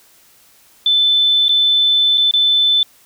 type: tone with dropouts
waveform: sine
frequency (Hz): 3520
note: A7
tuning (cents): 0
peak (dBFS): -10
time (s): 0.86-2.83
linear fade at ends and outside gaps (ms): 2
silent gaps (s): 1.483-1.492 / 2.175-2.179 / 2.311-2.337
effects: white hiss -50 dBFS RMS until 3.05 s